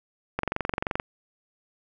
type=click train; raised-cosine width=0.5 ms; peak=-11 dBFS; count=15; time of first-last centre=0.39-0.999 s; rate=23 Hz; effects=none